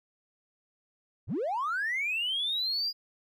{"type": "linear sweep", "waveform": "triangle", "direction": "up", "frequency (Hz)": [57.5, 4907], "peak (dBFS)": -25, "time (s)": [1.27, 2.93], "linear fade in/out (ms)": 50, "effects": ["tanh soft clip ceiling -25 dBFS"]}